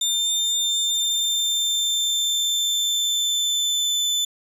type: tone with pitch glide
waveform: 30% pulse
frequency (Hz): 3601 to 3517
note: A7 to A7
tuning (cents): +39 to -1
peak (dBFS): -17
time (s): 0.01-4.25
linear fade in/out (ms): 5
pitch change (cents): -40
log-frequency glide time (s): 0.76-4.09
effects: resampled to 32000 Hz